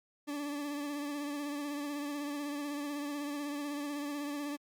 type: tone with vibrato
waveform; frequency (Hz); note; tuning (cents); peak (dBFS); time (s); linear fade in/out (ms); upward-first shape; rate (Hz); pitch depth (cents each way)
40% pulse; 289.6; D4; -24; -35; 0.27-4.57; 20; triangle; 16; 43
effects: Opus 48 kbps